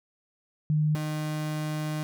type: tone pair in turn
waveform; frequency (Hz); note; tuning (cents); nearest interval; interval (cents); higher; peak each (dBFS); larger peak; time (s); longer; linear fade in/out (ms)
sine / 35% pulse; 152.5 / 153.35; D#3 / D#3; -34 / -25; unison; 9; second; -21 / -27; first; 0.7-0.95 / 0.95-2.03; second; 0
effects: none